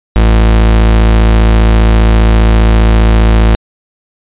40% pulse tone, 55 Hz, A1, in tune, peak -3 dBFS, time 0.16-3.55 s, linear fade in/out 0 ms, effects resampled to 8000 Hz

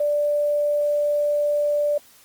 sine tone with quantisation, 587.3 Hz, D5, in tune, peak -18 dBFS, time 0-1.98 s, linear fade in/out 5 ms, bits 8, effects white hiss -52 dBFS RMS until 2.24 s + Opus 24 kbps

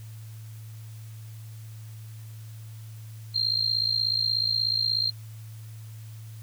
sine tone with amplitude modulation, 4186 Hz, C8, in tune, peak -19 dBFS, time 3.34-5.11 s, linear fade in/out 20 ms, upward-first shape sine, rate 56.6 Hz, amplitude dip 85%, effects added 110 Hz sine -39 dBFS peak until 6.42 s + white hiss -55 dBFS RMS until 6.42 s

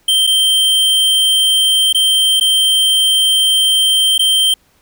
square tone with dropouts, 3136 Hz, G7, in tune, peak -10 dBFS, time 0.08-4.54 s, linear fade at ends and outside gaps 5 ms, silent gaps 0.268-0.272 / 1.928-1.946 / 2.399-2.409 / 4.18-4.192 s, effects pink hiss -55 dBFS RMS until 4.81 s

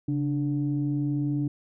sine tone pair together, 138.59 / 293.7 Hz, C#3 / D4, 0 / 0 cents, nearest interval octave + minor second, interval 1300 cents, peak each -26 dBFS, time 0.08-1.48 s, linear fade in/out 5 ms, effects tanh soft clip ceiling -17 dBFS

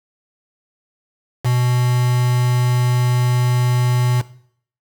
triangle tone with quantisation, 123.47 Hz, B2, in tune, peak -12 dBFS, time 1.44-4.22 s, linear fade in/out 20 ms, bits 4, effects noise-tail reverb RT60 0.6 s tail -18 dB re dry

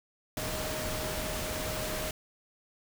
sine tone in noise, 622.3 Hz, D#5, in tune, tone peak -39 dBFS, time 0.37-2.11 s, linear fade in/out 2 ms, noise pink, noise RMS -35 dBFS, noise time 0.37-2.11 s, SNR -7 dB, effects none

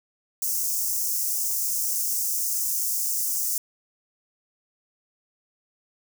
white high-pass noise, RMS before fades -26 dBFS, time 0.42-3.58 s, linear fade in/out 2 ms, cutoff 5500 Hz, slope 48 dB/octave, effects none

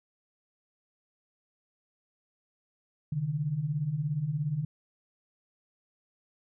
sine beating tone pair, 134.9 / 151.9 Hz, C#3 / D#3, -47 / -41 cents, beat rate 17 Hz, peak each -34 / -29 dBFS, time 3.12-4.65 s, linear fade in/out 5 ms, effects none

